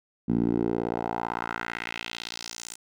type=tone with band-pass filter sweep; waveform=10% pulse; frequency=57.8 Hz; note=A#1; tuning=14 cents flat; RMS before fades=-30 dBFS; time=0.28-2.76 s; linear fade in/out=10 ms; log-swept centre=220 to 8200 Hz; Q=2.1; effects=none